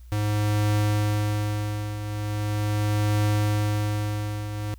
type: tone with tremolo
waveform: square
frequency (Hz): 104.9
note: G#2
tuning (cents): +18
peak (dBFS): -20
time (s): 0.12-4.74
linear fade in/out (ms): 0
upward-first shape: triangle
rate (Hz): 0.4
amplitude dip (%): 70
effects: added 60 Hz sine -42 dBFS peak until 4.78 s + white hiss -63 dBFS RMS until 4.78 s